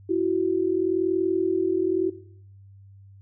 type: tone pair together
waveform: sine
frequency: 334 / 374.9 Hz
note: E4 / F#4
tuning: +23 / +23 cents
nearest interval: major second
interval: 200 cents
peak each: -23 dBFS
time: 0.09-2.1 s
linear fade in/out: 10 ms
effects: noise-tail reverb RT60 0.7 s tail -18 dB re dry + added 98 Hz sine -46 dBFS peak until 3.21 s